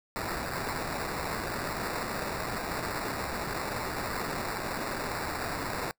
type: noise with sample-and-hold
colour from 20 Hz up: white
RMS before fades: -34 dBFS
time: 0.16-5.91 s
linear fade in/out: 0 ms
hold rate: 3150 Hz
effects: noise-tail reverb RT60 0.1 s tail -24 dB re dry